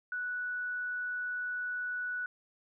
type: tone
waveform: sine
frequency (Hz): 1477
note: F#6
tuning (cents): -3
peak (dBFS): -33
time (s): 0.12-2.26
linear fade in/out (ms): 2
effects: none